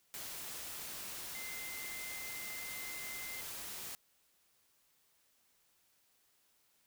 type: tone in noise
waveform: sine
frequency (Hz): 2074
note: C7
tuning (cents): -16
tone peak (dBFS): -46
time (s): 1.35-3.41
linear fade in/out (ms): 0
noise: white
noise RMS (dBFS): -45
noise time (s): 0.14-3.95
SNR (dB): -4
effects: white hiss -73 dBFS RMS until 6.86 s